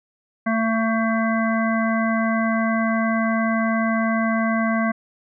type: harmonic tone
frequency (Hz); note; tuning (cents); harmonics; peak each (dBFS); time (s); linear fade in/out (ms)
224.3; A3; +34; 1 / 3 / 5 / 7 / 9; -20 / -25 / -27 / -28 / -30; 0.46-4.92; 10
effects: none